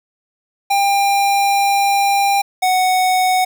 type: tone pair in turn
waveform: square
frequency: 798 / 741.3 Hz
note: G5 / F#5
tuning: +31 / +3 cents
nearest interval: minor second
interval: 128 cents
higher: first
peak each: -13 dBFS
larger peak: neither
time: 0.7-2.42 / 2.62-3.45 s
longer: first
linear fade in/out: 10 ms
effects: 7-bit